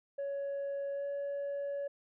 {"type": "tone with pitch glide", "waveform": "sine", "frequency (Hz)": [559, 564.5], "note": ["C#5", "C#5"], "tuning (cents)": [14, 31], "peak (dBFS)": -32, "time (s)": [0.18, 1.88], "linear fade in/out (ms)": 10, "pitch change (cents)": 17, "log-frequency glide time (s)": [0.93, 1.05], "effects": ["tanh soft clip ceiling -33 dBFS"]}